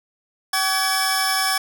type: tone cluster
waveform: sawtooth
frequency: 767 / 1145 / 1687 / 5300 Hz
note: G5 / D6 / G#6 / E8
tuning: -38 / -44 / +27 / +9 cents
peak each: -21 dBFS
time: 0.53-1.58 s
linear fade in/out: 5 ms
effects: none